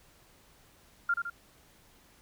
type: tone with echo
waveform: sine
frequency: 1396.9 Hz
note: F6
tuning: in tune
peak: -24 dBFS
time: 1.09-1.14 s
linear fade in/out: 5 ms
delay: 80 ms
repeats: 2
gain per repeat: -5 dB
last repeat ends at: 1.3 s
effects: pink hiss -61 dBFS RMS until 2.21 s